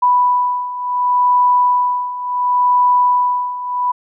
sine beating tone pair, 987.8 / 988.5 Hz, B5 / B5, 0 / +1 cents, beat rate 0.7 Hz, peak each -17 / -13 dBFS, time 0.02-3.92 s, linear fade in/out 10 ms, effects none

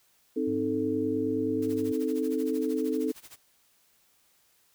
sine chord, A diminished, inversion first, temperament equal, 261.6 / 311.1 / 440 Hz, C4 / Eb4 / A4, 0 / 0 / 0 cents, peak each -30 dBFS, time 0.36-3.12 s, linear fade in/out 10 ms
triangle tone, 104.2 Hz, G#2, 6 cents sharp, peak -38 dBFS, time 0.47-1.92 s, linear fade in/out 5 ms
white noise with tremolo, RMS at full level -47 dBFS, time 1.62-3.36 s, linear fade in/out 2 ms, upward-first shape sine, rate 13 Hz, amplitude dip 90%
effects white hiss -66 dBFS RMS until 4.74 s

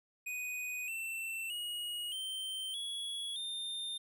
square tone with pitch steps, 2489 / 2683 / 2892 / 3118 / 3361 / 3623 Hz, D#7 / E7 / F#7 / G7 / G#7 / A7, 0 / +30 / -40 / -10 / +20 / +50 cents, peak -38 dBFS, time 0.26-3.98 s, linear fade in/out 10 ms, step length 620 ms, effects none

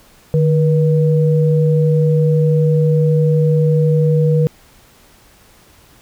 sine tone pair together, 152 / 482.6 Hz, D#3 / B4, -40 / -40 cents, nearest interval octave + minor sixth, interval 2000 cents, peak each -11 / -16 dBFS, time 0.34-4.47 s, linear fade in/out 0 ms, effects pink hiss -48 dBFS RMS until 6.01 s

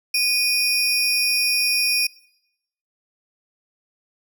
35% pulse tone pair together, 2462 / 5527 Hz, D#7 / F8, -19 / -19 cents, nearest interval octave + major second, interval 1400 cents, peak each -18 dBFS, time 0.14-2.07 s, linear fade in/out 5 ms, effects noise-tail reverb RT60 0.8 s tail -22 dB re dry

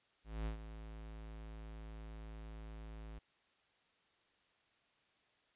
square tone with ADSR envelope, 54.3 Hz, A1, 22 cents flat, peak -37 dBFS, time 0.24-3.19 s, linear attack 220 ms, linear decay 110 ms, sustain -11 dB, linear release 8 ms, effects white hiss -74 dBFS RMS until 5.55 s + resampled to 8000 Hz

